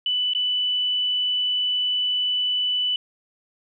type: tone with dropouts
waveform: sine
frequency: 2983 Hz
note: F#7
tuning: 13 cents sharp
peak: -20 dBFS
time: 0.06-2.96 s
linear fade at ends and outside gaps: 2 ms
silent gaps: 0.335-0.349 s
effects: none